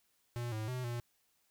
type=tone with pitch steps; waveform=square; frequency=119.9 / 108.8 / 126.7 / 119.5 Hz; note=A#2 / A2 / B2 / A#2; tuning=+49 / -19 / +45 / +43 cents; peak=-37 dBFS; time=0.36-1 s; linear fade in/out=0 ms; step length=160 ms; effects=white hiss -75 dBFS RMS until 1.5 s